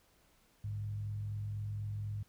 sine tone with frequency modulation, 103.83 Hz, G#2, in tune, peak -36 dBFS, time 0.64-2.23 s, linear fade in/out 5 ms, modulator 44.1 Hz, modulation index 0.37, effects pink hiss -69 dBFS RMS until 2.28 s

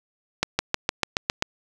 accelerating click train, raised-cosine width 0.2 ms, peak -3 dBFS, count 8, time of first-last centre 0.43-1.424 s, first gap 160 ms, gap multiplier 0.96, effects 7-bit

